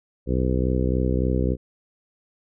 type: harmonic tone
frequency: 63.5 Hz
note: B1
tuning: 49 cents sharp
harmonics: 1 / 2 / 3 / 4 / 5 / 6 / 7 / 8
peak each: -23 / -26 / -28 / -29 / -30 / -31 / -31 / -32 dBFS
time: 0.26-1.57 s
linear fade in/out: 50 ms
effects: none